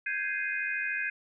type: chord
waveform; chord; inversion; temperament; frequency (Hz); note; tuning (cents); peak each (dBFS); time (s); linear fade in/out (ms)
sine; Ab major seventh; third; equal; 1568 / 1661.2 / 2093 / 2489; G6 / Ab6 / C7 / Eb7; 0 / 0 / 0 / 0; -35 / -34 / -37 / -34; 0.06-1.1; 5
effects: none